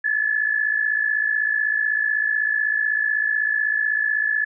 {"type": "tone with amplitude modulation", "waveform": "sine", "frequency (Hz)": 1722, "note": "A6", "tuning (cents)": -38, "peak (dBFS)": -15, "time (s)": [0.04, 4.45], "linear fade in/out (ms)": 10, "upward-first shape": "sine", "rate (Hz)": 56, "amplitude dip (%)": 75, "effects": []}